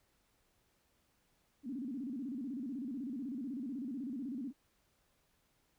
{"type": "tone with vibrato", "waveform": "sine", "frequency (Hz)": 258.5, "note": "C4", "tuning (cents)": -21, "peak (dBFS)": -38, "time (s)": [1.63, 4.53], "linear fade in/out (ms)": 50, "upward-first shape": "square", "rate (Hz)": 16, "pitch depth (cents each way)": 160, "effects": ["pink hiss -75 dBFS RMS until 5.78 s"]}